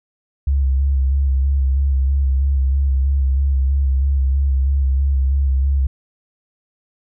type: tone with vibrato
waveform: sine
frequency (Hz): 67.8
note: C#2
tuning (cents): -38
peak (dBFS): -13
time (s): 0.47-5.87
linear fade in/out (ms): 5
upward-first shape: square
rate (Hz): 3.1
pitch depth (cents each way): 33
effects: none